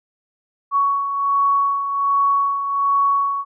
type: beating tone pair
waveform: sine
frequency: 1117 / 1118.3 Hz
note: C#6 / C#6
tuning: +13 / +15 cents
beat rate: 1.3 Hz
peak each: -16 / -24 dBFS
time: 0.71-3.45 s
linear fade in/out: 50 ms
effects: none